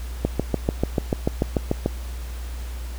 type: click train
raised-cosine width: 2 ms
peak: -6 dBFS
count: 12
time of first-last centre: 0.25-1.861 s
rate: 6.83 Hz
effects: added 60 Hz sine -29 dBFS peak until 2.98 s + pink hiss -43 dBFS RMS until 2.98 s